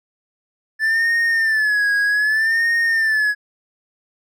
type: tone with vibrato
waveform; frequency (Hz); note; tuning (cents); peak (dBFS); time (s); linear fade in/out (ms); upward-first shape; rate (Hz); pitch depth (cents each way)
triangle; 1747; A6; -13; -13; 0.79-3.35; 50; sine; 0.64; 100
effects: none